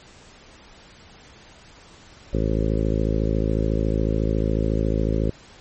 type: harmonic tone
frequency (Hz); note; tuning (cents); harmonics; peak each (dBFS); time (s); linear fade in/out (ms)
54; A1; -32; 1 / 2 / 3 / 4 / 5 / 6 / 7 / 8 / 9 / 10; -23 / -26 / -28 / -29 / -30 / -31 / -31 / -32 / -33 / -33; 2.33-5.3; 5
effects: pink hiss -48 dBFS RMS until 5.6 s + MP3 32 kbps